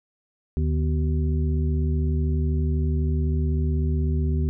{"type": "harmonic tone with a mistuned harmonic", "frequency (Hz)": 76, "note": "D#2", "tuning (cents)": -40, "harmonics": [1, 2, 3, 5], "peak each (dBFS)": [-21, -27, -31, -35], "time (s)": [0.57, 4.49], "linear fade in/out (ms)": 0, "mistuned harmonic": 3, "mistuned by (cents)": 120, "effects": []}